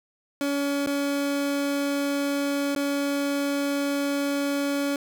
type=tone with dropouts; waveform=30% pulse; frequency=282.6 Hz; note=C#4; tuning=34 cents sharp; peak=-21 dBFS; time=0.41-4.96 s; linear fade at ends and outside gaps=1 ms; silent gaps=0.862-0.871 / 2.75-2.761 s; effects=none